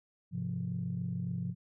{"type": "chord", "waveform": "sine", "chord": "F minor", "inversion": "first", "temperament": "equal", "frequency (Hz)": [103.83, 130.81, 174.61], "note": ["Ab2", "C3", "F3"], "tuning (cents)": [0, 0, 0], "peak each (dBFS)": [-39, -37, -35], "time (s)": [0.31, 1.55], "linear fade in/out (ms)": 50, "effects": ["tanh soft clip ceiling -25 dBFS"]}